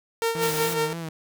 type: tone with tremolo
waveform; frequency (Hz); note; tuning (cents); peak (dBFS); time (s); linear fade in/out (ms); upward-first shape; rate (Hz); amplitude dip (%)
sawtooth; 457.8; A#4; -31; -17; 0.22-0.93; 0; sine; 5.5; 65
type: tone with vibrato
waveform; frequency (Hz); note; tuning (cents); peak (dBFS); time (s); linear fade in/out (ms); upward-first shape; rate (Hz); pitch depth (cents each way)
sawtooth; 161.9; E3; -31; -27; 0.35-1.09; 2; sine; 3.6; 65
type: noise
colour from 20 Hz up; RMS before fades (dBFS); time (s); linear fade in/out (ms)
white; -31; 0.41-0.75; 20
effects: none